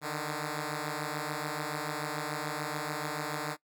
5% pulse beating tone pair, 148.2 / 155.1 Hz, D3 / D#3, +16 / -5 cents, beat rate 6.9 Hz, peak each -24 / -26 dBFS, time 0.01-3.57 s, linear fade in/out 50 ms, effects noise-tail reverb RT60 0.1 s tail -21 dB re dry

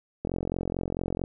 click train, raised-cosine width 2 ms, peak -16 dBFS, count 45, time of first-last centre 0.25-1.239 s, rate 44.5 Hz, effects none

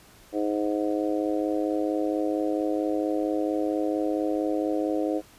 harmonic tone, 104.4 Hz, G#2, 10 cents sharp, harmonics 3 / 4 / 5 / 6 / 7, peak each -26 / -32 / -30 / -34 / -36 dBFS, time 0.32-5.22 s, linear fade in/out 50 ms, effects pink hiss -53 dBFS RMS until 5.38 s + resampled to 32000 Hz

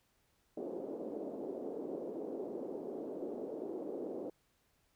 pink band-pass noise, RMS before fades -42 dBFS, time 0.57-4.3 s, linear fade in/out 5 ms, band 300 to 510 Hz, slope 24 dB/octave, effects pink hiss -75 dBFS RMS until 4.95 s

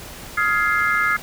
sine chord, F minor seventh, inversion third, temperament just, 1257.2 / 1396.9 / 1676.3 / 2095 Hz, Eb6 / F6 / Ab6 / C7, +18 / 0 / +16 / +2 cents, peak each -22 dBFS, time 0.37-1.17 s, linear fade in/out 10 ms, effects pink hiss -37 dBFS RMS until 1.22 s

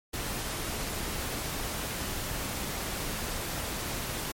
pink noise, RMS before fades -34 dBFS, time 0.13-4.32 s, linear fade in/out 10 ms, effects MP3 64 kbps

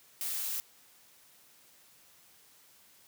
blue noise, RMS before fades -35 dBFS, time 0.21-0.6 s, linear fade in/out 0 ms, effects white hiss -61 dBFS RMS until 3.07 s + high-pass 60 Hz 12 dB/octave

